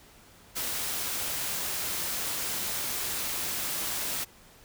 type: noise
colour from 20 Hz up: white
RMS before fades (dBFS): -32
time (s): 0.55-4.25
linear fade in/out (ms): 20
effects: pink hiss -55 dBFS RMS until 4.64 s